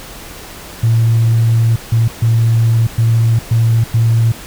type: tone bursts at uneven times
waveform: sine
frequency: 114.3 Hz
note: A#2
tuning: 34 cents flat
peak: -7 dBFS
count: 6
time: 0.83-1.76 / 1.92-2.08 / 2.22-2.87 / 2.98-3.39 / 3.51-3.84 / 3.94-4.32 s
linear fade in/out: 5 ms
effects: tanh soft clip ceiling -4 dBFS + pink hiss -32 dBFS RMS until 4.46 s